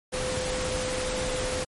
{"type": "tone in noise", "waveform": "sine", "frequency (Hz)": 510, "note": "C5", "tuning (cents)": -44, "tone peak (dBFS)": -30, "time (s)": [0.12, 1.65], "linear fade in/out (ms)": 20, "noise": "pink", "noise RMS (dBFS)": -31, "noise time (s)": [0.12, 1.65], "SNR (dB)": -2, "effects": ["MP3 48 kbps"]}